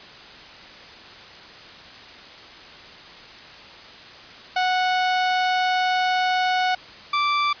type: tone pair in turn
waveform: sawtooth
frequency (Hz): 737 / 1169.9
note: F#5 / D6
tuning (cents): -7 / -7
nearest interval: minor sixth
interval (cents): 800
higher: second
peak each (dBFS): -15 / -15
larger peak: neither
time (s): 4.56-6.75 / 7.13-7.53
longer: first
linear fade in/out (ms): 5
effects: white hiss -42 dBFS RMS until 7.6 s + resampled to 11025 Hz